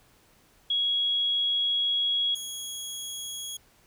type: tone pair in turn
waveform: sine / 20% pulse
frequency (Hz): 3322 / 3322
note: G#7 / G#7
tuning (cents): 0 / 0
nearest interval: unison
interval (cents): 0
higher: neither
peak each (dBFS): -23 / -29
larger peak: first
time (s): 0.7-2.35 / 2.35-3.57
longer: first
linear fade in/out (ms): 5
effects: pink hiss -61 dBFS RMS until 3.86 s